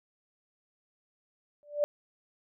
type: tone with exponential growth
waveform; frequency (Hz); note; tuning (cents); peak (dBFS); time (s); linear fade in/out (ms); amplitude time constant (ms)
sine; 587; D5; -1; -20; 1.63-1.84; 0; 45
effects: none